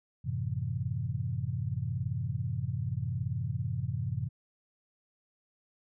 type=chord; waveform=sine; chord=F# half-diminished seventh; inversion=none; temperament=equal; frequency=92.5 / 110 / 130.81 / 164.81 Hz; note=F#2 / A2 / C3 / E3; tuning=0 / 0 / 0 / 0 cents; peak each=-37 / -35 / -34 / -40 dBFS; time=0.24-4.29 s; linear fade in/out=20 ms; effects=none